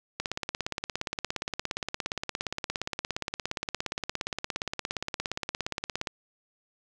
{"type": "click train", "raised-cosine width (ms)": 0.2, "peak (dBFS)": -13, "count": 102, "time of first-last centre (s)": [0.2, 6.072], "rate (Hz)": 17.2, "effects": []}